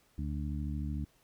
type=harmonic tone; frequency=73.4 Hz; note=D2; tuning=in tune; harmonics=1 / 2 / 3 / 4; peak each=-35 / -39 / -41 / -44 dBFS; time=0.18-1.05 s; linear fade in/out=5 ms; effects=pink hiss -68 dBFS RMS until 1.23 s